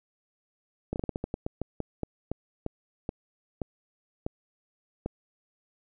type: slowing click train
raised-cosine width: 2 ms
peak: -17 dBFS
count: 18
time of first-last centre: 0.93-5.06 s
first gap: 29 ms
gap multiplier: 1.23
effects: none